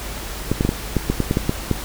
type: clicks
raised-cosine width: 3 ms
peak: -4 dBFS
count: 11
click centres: 0.516 / 0.609 / 0.65 / 0.691 / 0.967 / 1.1 / 1.203 / 1.311 / 1.371 / 1.494 / 1.713 s
effects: added 50 Hz sine -31 dBFS peak until 1.84 s + pink hiss -31 dBFS RMS until 1.84 s